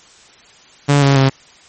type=tone with pitch steps; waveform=sawtooth; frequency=143.1 / 138.71 / 134.45 Hz; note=D3 / C#3 / C3; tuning=-45 / +1 / +47 cents; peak=-5 dBFS; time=0.88-1.3 s; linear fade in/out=20 ms; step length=140 ms; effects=white hiss -45 dBFS RMS until 1.68 s + MP3 32 kbps